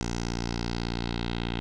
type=tone with low-pass filter sweep; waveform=10% pulse; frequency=58.27 Hz; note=A#1; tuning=in tune; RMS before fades=-31 dBFS; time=0.01-1.6 s; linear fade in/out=0 ms; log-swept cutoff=6300 to 3400 Hz; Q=3.2; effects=none